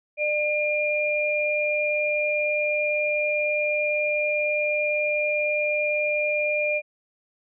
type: tone pair together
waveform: sine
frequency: 598 / 2403 Hz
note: D5 / D7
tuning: +31 / +39 cents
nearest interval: 2 octaves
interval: 2408 cents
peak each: -24 dBFS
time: 0.17-6.82 s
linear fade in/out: 50 ms
effects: none